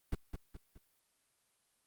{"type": "noise with echo", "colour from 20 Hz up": "brown", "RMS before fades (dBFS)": -33, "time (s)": [0.12, 0.15], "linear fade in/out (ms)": 5, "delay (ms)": 210, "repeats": 3, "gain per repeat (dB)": -7, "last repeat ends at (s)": 0.78, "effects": ["white hiss -75 dBFS RMS until 1.86 s", "Opus 32 kbps"]}